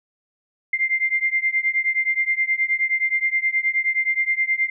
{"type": "beating tone pair", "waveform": "sine", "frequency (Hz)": [2093, 2102.5], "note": ["C7", "C7"], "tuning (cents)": [0, 8], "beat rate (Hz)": 9.5, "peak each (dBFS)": [-21, -22], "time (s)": [0.73, 4.7], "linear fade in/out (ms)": 5, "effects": []}